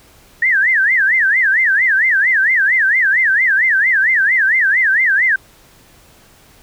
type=tone with vibrato; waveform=sine; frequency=1798 Hz; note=A6; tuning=37 cents sharp; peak=-10 dBFS; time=0.42-5.36 s; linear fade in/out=5 ms; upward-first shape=sine; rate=4.4 Hz; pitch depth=270 cents each way; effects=pink hiss -47 dBFS RMS until 6.62 s